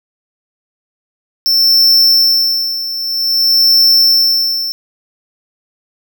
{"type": "tone with tremolo", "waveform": "square", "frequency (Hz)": 5370, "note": "E8", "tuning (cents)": 31, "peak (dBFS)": -6, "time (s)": [1.46, 4.72], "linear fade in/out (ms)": 0, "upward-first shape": "sine", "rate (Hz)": 0.52, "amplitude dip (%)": 75, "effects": []}